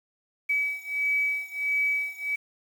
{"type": "beating tone pair", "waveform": "sine", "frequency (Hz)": [2283, 2284.5], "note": ["D7", "D7"], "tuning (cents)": [-50, -48], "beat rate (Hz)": 1.5, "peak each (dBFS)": [-27, -28], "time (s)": [0.49, 2.36], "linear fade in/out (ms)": 10, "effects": ["8-bit"]}